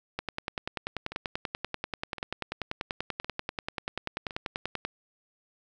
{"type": "two click trains", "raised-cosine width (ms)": 0.3, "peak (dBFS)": [-23, -15], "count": [4, 49], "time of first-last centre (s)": [[1.12, 4.308], [0.19, 4.85]], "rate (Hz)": [0.941, 10.3], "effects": []}